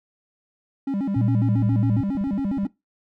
triangle tone with vibrato, 233.1 Hz, A#3, in tune, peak -20 dBFS, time 0.87-2.67 s, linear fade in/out 5 ms, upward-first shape square, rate 7.3 Hz, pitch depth 280 cents each way
sine tone with pitch glide, 116.54 to 113.29 Hz, A#2 to A#2, 0 to -49 cents, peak -19 dBFS, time 1.16-2.01 s, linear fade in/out 5 ms, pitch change -49 cents, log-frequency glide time 1.31-1.49 s
click train, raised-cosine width 5 ms, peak -27 dBFS, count 18, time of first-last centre 1.61-2.634 s, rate 16.6 Hz
effects noise-tail reverb RT60 0.2 s tail -20 dB re dry

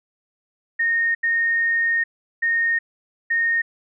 sine tone bursts at uneven times, 1846 Hz, A#6, 17 cents flat, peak -17 dBFS, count 4, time 0.79-1.15 / 1.23-2.04 / 2.42-2.79 / 3.3-3.62 s, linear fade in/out 10 ms, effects none

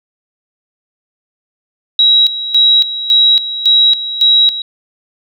sine tone with tremolo, 3860 Hz, B7, 40 cents flat, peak -5 dBFS, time 1.99-4.62 s, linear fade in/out 2 ms, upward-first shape square, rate 1.8 Hz, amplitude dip 75%, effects none

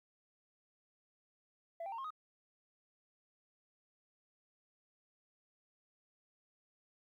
sine tone with pitch steps, 671 / 784.2 / 916.6 / 1071.3 / 1252.1 Hz, E5 / G5 / A#5 / C6 / D#6, +31 / 0 / -29 / +41 / +11 cents, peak -38 dBFS, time 1.8-2.105 s, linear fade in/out 5 ms, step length 61 ms, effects tanh soft clip ceiling -39 dBFS + 13-bit

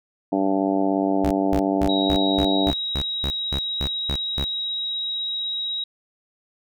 harmonic tone, 97.1 Hz, G2, 16 cents flat, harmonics 2 / 3 / 4 / 5 / 6 / 7 / 8 / 9, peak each -28 / -21 / -28 / -32 / -30 / -26 / -32 / -33 dBFS, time 0.32-2.71 s, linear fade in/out 5 ms
sawtooth tone bursts, 69.3 Hz, C#2, in tune, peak -20 dBFS, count 12, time 1.24-4.44 s, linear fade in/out 0 ms, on 65 ms, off 220 ms
sine tone with vibrato, 3823 Hz, A#7, 43 cents sharp, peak -24 dBFS, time 1.89-5.84 s, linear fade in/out 5 ms, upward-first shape triangle, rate 16 Hz, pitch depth 8 cents each way
effects none

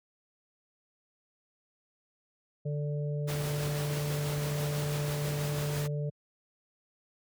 harmonic tone, 146.83 Hz, D3, in tune, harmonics 1 / 3 / 4, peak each -30 / -40 / -42 dBFS, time 2.65-6.1 s, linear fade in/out 10 ms
pink noise with tremolo, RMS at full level -37 dBFS, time 3.27-5.88 s, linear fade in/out 20 ms, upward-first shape sine, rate 6.1 Hz, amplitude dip 25%
effects high-pass 80 Hz 12 dB/octave

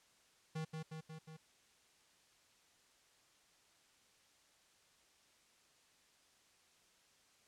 square tone with echo, 158.2 Hz, D#3, 29 cents sharp, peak -40 dBFS, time 0.55-0.65 s, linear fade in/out 10 ms, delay 180 ms, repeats 4, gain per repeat -3 dB, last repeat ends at 1.37 s, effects white hiss -70 dBFS RMS until 7.47 s + low-pass 8000 Hz 12 dB/octave

